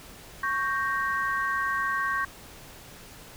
sine chord, G diminished, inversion second, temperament equal, 1108.7 / 1568 / 1864.7 Hz, Db6 / G6 / Bb6, 0 / 0 / 0 cents, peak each -28 / -29 / -32 dBFS, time 0.43-2.25 s, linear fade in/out 5 ms, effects pink hiss -47 dBFS RMS until 3.36 s

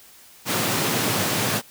pink high-pass noise, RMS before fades -23 dBFS, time 0.45-1.62 s, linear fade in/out 50 ms, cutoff 100 Hz, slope 96 dB/octave, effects white hiss -49 dBFS RMS until 1.7 s

